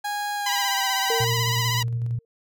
30% pulse tone with pitch glide, 824 to 777.8 Hz, G#5 to G5, -14 to -14 cents, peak -23 dBFS, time 0.04-1.25 s, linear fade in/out 10 ms, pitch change -100 cents, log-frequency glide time 0.35-0.87 s
10% pulse tone with vibrato, 987.8 Hz, B5, in tune, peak -15 dBFS, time 0.46-1.83 s, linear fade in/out 5 ms, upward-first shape sine, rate 16 Hz, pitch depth 55 cents each way
sine tone with exponential decay, 460.2 Hz, A#4, 22 cents flat, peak -22 dBFS, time 1.1-2.25 s, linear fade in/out 2 ms, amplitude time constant 250 ms
sine tone with tremolo, 118.4 Hz, A#2, 27 cents sharp, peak -22 dBFS, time 1.2-2.19 s, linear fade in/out 5 ms, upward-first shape square, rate 11 Hz, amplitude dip 25%
effects none

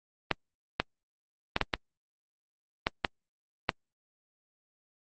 clicks, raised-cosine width 0.3 ms, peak -8 dBFS, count 8, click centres 0.313 / 0.8 / 1.564 / 1.613 / 1.738 / 2.869 / 3.048 / 3.692 s, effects Opus 24 kbps

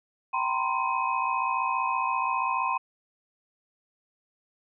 sine tone cluster, 776 / 925 / 991 / 1046 / 2530 Hz, G5 / A#5 / B5 / C6 / D#7, -18 / -14 / +6 / -1 / +28 cents, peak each -34 / -31 / -34 / -27 / -34 dBFS, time 0.33-2.78 s, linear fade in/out 10 ms, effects none

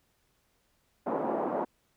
white band-pass noise, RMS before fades -31 dBFS, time 1.06-1.65 s, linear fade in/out 10 ms, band 210 to 840 Hz, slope 24 dB/octave, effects pink hiss -72 dBFS RMS until 1.96 s

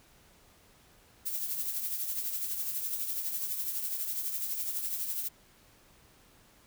violet noise with tremolo, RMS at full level -32 dBFS, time 1.25-5.29 s, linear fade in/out 20 ms, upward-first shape triangle, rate 12 Hz, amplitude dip 55%, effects pink hiss -61 dBFS RMS until 6.66 s

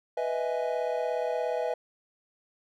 triangle chord, E major seventh, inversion second, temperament equal, 493.9 / 622.3 / 659.3 / 830.6 Hz, B4 / D#5 / E5 / G#5, 0 / 0 / 0 / 0 cents, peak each -29 / -31 / -31 / -34 dBFS, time 0.17-1.74 s, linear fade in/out 5 ms, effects none

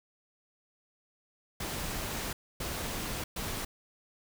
pink noise bursts at uneven times, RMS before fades -36 dBFS, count 3, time 1.6-2.33 / 2.6-3.24 / 3.36-3.65 s, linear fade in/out 5 ms, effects none

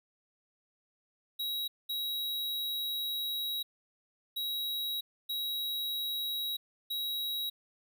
square tone bursts at uneven times, 3850 Hz, B7, 45 cents flat, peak -33 dBFS, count 5, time 1.39-1.68 / 1.89-3.63 / 4.36-5.01 / 5.29-6.57 / 6.9-7.5 s, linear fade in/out 10 ms, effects 12-bit

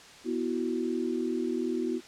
sine chord, B suspended fourth, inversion none, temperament equal, 246.9 / 329.6 / 370 Hz, B3 / E4 / F#4, 0 / 0 / 0 cents, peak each -32 dBFS, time 0.24-2.01 s, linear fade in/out 50 ms, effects white hiss -50 dBFS RMS until 2.07 s + low-pass 6000 Hz 12 dB/octave

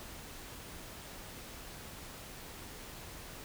silence, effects pink hiss -48 dBFS RMS until 3.44 s

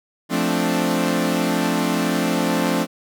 sawtooth chord, D minor seventh, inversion first, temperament equal, 174.61 / 220 / 261.6 / 293.7 Hz, F3 / A3 / C4 / D4, 0 / 0 / 0 / 0 cents, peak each -20 dBFS, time 0.29-2.87 s, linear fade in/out 50 ms, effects none

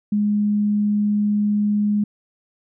sine tone, 207.7 Hz, G#3, in tune, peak -16 dBFS, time 0.12-2.04 s, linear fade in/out 5 ms, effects none

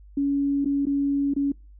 sine tone with dropouts, 280.9 Hz, C#4, 23 cents sharp, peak -20 dBFS, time 0.17-1.52 s, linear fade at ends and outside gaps 5 ms, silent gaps 0.647-0.656 / 0.855-0.867 / 1.338-1.363 s, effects noise-tail reverb RT60 0.3 s tail -26 dB re dry + added 50 Hz sine -45 dBFS peak until 1.79 s

